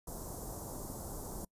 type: band-stop noise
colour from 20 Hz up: pink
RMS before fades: -43 dBFS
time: 0.07-1.45 s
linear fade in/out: 5 ms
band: 1000 to 6500 Hz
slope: 24 dB/octave
effects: noise-tail reverb RT60 0.1 s tail -26 dB re dry + resampled to 32000 Hz